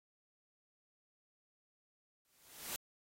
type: noise with exponential growth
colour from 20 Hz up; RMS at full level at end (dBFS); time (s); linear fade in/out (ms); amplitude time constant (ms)
white; -39; 2.25-2.76; 0; 110
effects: AAC 48 kbps